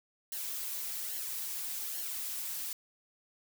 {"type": "noise with flanger", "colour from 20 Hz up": "blue", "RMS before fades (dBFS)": -38, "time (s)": [0.32, 2.73], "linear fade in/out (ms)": 2, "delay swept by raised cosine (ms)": [0.81, 3.91], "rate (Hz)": 1.2, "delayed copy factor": -0.55, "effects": []}